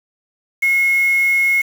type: tone with quantisation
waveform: sine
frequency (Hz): 2168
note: C#7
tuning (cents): -39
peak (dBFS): -12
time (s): 0.62-1.62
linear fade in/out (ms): 10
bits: 5
effects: none